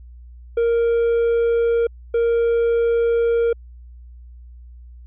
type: tone pair in turn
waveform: triangle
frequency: 466.2 / 466.2 Hz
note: A#4 / A#4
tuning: 0 / 0 cents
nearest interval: unison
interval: 0 cents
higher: neither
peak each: -13 dBFS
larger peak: neither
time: 0.57-1.87 / 2.14-3.53 s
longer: second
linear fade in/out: 5 ms
effects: added 60 Hz sine -38 dBFS peak until 5.06 s + resampled to 8000 Hz